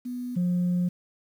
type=tone pair in turn; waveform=sine; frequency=246.9 / 177.91 Hz; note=B3 / F3; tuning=0 / +32 cents; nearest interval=tritone; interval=568 cents; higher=first; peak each=-30 / -20 dBFS; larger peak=second; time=0.05-0.36 / 0.36-0.89 s; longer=second; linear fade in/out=10 ms; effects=tanh soft clip ceiling -20 dBFS + 9-bit